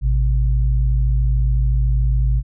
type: tone pair together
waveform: sine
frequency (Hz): 53.9 / 127.6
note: A1 / C3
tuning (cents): -35 / -43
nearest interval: octave + minor third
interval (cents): 1492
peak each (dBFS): -14 / -21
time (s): 0.01-2.43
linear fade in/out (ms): 50
effects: none